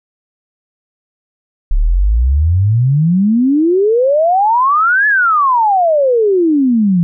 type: exponential two-way sweep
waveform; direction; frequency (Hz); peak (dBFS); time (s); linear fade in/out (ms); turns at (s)
sine; up then down; 33.47 to 1738 to 166.4; -8; 1.71-7.03; 0; 5.07
effects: none